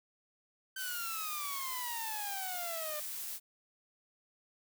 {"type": "exponential sweep", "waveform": "sawtooth", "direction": "down", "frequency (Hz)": [1553, 595], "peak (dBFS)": -36, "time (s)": [0.76, 3], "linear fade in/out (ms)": 5}
{"type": "noise", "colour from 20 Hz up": "blue", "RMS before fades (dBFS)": -41, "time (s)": [0.76, 3.4], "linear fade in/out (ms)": 50}
{"effects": []}